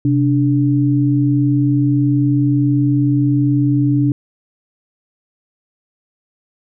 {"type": "tone pair together", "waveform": "sine", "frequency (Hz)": [129.71, 291.2], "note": ["C3", "D4"], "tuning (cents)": [-15, -15], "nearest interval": "octave + major second", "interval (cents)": 1400, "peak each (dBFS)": -14, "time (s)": [0.05, 4.12], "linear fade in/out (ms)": 2, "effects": []}